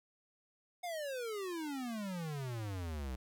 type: exponential sweep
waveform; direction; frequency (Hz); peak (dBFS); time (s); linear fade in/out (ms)
square; down; 728 to 61.4; -39; 0.83-3.16; 10
effects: 13-bit